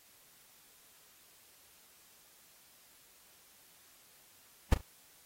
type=noise with echo; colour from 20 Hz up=brown; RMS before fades=-21 dBFS; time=4.72-4.74 s; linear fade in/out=5 ms; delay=37 ms; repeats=2; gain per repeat=-13 dB; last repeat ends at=4.814 s; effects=white hiss -62 dBFS RMS until 5.25 s + AAC 48 kbps